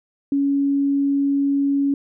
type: tone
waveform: sine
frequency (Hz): 279.6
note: C#4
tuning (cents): +15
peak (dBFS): -16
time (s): 0.32-1.94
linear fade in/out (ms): 2
effects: none